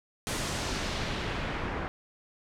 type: noise with low-pass filter sweep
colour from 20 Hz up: pink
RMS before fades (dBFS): -33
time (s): 0.27-1.88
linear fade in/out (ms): 0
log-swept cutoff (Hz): 10000 to 1600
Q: 1
effects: none